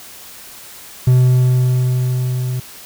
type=tone with level ramp; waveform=triangle; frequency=126.5 Hz; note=B2; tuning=42 cents sharp; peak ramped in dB=-5 to -16 dBFS; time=1.07-2.6 s; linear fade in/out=5 ms; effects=white hiss -37 dBFS RMS until 2.85 s